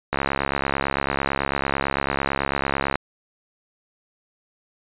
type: click train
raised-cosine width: 0.5 ms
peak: -6 dBFS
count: 196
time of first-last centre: 0.13-2.956 s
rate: 69 Hz
effects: resampled to 8000 Hz